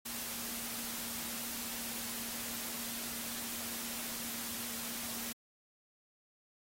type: tone in noise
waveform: sine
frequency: 233.1 Hz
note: A#3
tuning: in tune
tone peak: -50 dBFS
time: 0.05-5.33 s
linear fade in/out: 10 ms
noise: white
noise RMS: -41 dBFS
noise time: 0.05-5.33 s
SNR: -12 dB
effects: AAC 48 kbps